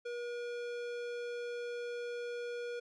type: tone with tanh clipping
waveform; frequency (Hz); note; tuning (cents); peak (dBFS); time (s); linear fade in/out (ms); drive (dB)
sine; 480; B4; -49; -40; 0.05-2.8; 10; 18
effects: none